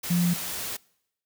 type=tone in noise; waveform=sine; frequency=174.61 Hz; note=F3; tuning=in tune; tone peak=-20 dBFS; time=0.1-0.34 s; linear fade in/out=10 ms; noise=white; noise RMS=-33 dBFS; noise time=0.03-0.77 s; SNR=+10 dB; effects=noise-tail reverb RT60 0.8 s tail -25 dB re dry